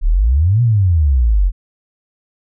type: exponential two-way sweep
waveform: sine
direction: up then down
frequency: 32.74 to 123.47 to 42.38 Hz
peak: -9 dBFS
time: 0.01-1.52 s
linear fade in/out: 50 ms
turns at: 0.62 s
effects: none